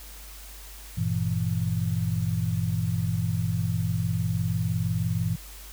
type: chord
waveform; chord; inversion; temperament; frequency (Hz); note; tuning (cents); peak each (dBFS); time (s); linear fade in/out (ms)
sine; E diminished; first; just; 98.89 / 118.67 / 164.81; G2 / Bb2 / E3; +16 / +31 / 0; -28; 0.97-5.36; 10
effects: added 50 Hz sine -43 dBFS peak until 5.72 s + white hiss -46 dBFS RMS until 5.72 s